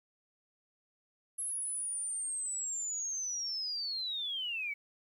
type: linear sweep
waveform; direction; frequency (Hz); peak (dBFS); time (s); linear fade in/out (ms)
sine; down; 10870 to 2217; -34; 1.38-4.74; 10
effects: 11-bit